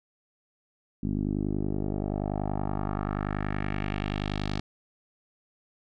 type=tone with low-pass filter sweep; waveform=10% pulse; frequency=50.5 Hz; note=G#1; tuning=48 cents flat; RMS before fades=-30 dBFS; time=1.03-4.6 s; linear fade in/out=5 ms; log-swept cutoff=240 to 4500 Hz; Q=2.1; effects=none